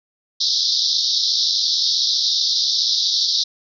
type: band-pass noise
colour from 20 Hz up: pink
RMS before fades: -19 dBFS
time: 0.4-3.44 s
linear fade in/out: 10 ms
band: 3600 to 5600 Hz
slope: 96 dB/octave
effects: none